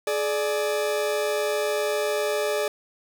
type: tone pair together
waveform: 40% pulse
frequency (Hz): 422.5 / 590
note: G#4 / D5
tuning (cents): +30 / +8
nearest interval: tritone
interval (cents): 578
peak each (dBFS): -25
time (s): 0.07-2.68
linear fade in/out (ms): 2
effects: none